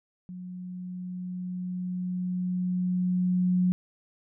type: tone with level ramp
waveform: sine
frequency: 181.3 Hz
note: F#3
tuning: 35 cents flat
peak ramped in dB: -37 to -20 dBFS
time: 0.29-3.72 s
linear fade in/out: 0 ms
effects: none